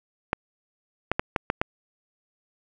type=clicks; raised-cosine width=0.5 ms; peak=-7 dBFS; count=6; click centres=0.331 / 1.116 / 1.195 / 1.362 / 1.501 / 1.615 s; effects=none